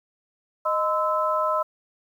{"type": "tone cluster", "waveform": "sine", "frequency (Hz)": [620, 1024, 1308], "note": ["D#5", "C6", "E6"], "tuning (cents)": [-6, -38, -14], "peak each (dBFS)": -25, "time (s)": [0.65, 1.63], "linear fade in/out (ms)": 10, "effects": ["9-bit"]}